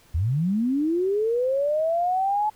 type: linear sweep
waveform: sine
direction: up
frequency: 71.5 to 860 Hz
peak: -20 dBFS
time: 0.14-2.5 s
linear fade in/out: 10 ms
effects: pink hiss -56 dBFS RMS until 2.55 s